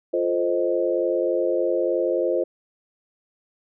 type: chord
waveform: sine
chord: F dominant seventh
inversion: none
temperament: equal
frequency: 349.2 / 440 / 523.3 / 622.3 Hz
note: F4 / A4 / C5 / Eb5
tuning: 0 / 0 / 0 / 0 cents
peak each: -24 / -28 / -23 / -27 dBFS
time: 0.13-2.44 s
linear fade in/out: 10 ms
effects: none